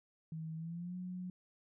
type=tone with pitch glide; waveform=sine; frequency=160 to 181.68 Hz; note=D#3 to F#3; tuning=+49 to -31 cents; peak=-40 dBFS; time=0.32-1.3 s; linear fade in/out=2 ms; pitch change=+220 cents; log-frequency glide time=0.56-0.96 s; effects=none